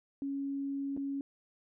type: tone with dropouts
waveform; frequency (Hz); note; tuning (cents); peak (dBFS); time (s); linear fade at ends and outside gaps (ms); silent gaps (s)
sine; 277.2; C#4; 0; -33; 0.22-1.21; 1; 0.966-0.974
effects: none